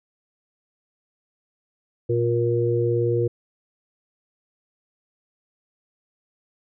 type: harmonic tone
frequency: 118.2 Hz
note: A#2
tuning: 24 cents sharp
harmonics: 1 / 3 / 4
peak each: -23 / -23 / -23 dBFS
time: 2.09-3.28 s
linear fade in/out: 10 ms
effects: none